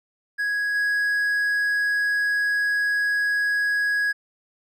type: tone with level steps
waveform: triangle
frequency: 1662 Hz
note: G#6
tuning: 1 cent sharp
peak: -20 / -18 dBFS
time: 0.38-4.13 s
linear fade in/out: 20 ms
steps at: 0.74 s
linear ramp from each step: 20 ms
effects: none